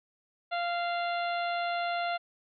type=harmonic tone with a mistuned harmonic; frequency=694 Hz; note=F5; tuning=11 cents flat; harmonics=1 / 2 / 3 / 4 / 5 / 6; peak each=-30 / -36 / -40 / -42 / -44 / -46 dBFS; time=0.51-2.18 s; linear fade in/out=20 ms; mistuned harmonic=6; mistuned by=-16 cents; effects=none